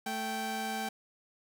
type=tone pair together; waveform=sawtooth; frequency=220 / 779.7 Hz; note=A3 / G5; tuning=0 / -10 cents; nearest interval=octave + minor seventh; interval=2190 cents; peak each=-34 / -31 dBFS; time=0.06-0.89 s; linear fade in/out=5 ms; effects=none